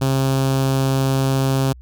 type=tone with notch filter; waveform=sawtooth; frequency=134.2 Hz; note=C3; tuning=44 cents sharp; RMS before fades=-18 dBFS; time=0.01-1.73 s; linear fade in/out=10 ms; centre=2000 Hz; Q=1.6; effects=added 62 Hz sine -38 dBFS peak until 1.81 s